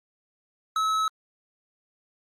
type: tone with tanh clipping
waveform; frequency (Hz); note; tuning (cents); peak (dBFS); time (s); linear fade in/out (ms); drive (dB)
sine; 1294; E6; -32; -24; 0.76-1.08; 2; 12
effects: Opus 48 kbps